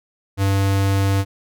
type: tone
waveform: square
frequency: 98 Hz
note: G2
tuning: in tune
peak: -16 dBFS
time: 0.37-1.25 s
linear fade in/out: 50 ms
effects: none